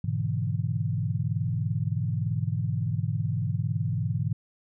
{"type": "chord", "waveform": "sine", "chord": "E dominant seventh", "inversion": "first", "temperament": "equal", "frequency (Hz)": [103.83, 123.47, 146.83, 164.81], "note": ["G#2", "B2", "D3", "E3"], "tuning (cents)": [0, 0, 0, 0], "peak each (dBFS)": [-29, -30, -32, -32], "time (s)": [0.04, 4.33], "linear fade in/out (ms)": 5, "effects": []}